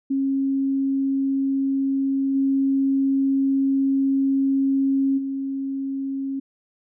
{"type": "tone with level steps", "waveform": "sine", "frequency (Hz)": 271.6, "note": "C#4", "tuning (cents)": -35, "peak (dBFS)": [-19, -17, -24], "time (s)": [0.1, 6.4], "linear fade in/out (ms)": 10, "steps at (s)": [2.34, 5.17], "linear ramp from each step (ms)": 20, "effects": []}